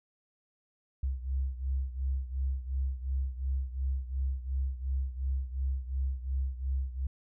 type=beating tone pair; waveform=sine; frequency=65.41 / 68.21 Hz; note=C2 / C#2; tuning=0 / -27 cents; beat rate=2.8 Hz; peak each=-31 / -35 dBFS; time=1.03-7.07 s; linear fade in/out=5 ms; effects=none